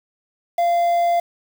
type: tone with quantisation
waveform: triangle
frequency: 690 Hz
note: F5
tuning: 21 cents flat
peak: -13 dBFS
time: 0.58-1.2 s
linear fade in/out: 5 ms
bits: 6
effects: none